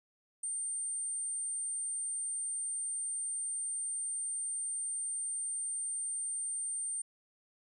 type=tone; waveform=sine; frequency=8870 Hz; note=C#9; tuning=in tune; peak=-34 dBFS; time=0.43-7.02 s; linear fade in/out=5 ms; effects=none